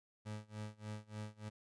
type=tone with tremolo; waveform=30% pulse; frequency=106.6 Hz; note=G#2; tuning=46 cents sharp; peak=-39 dBFS; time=0.25-1.5 s; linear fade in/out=20 ms; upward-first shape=sine; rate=3.4 Hz; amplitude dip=95%; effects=resampled to 22050 Hz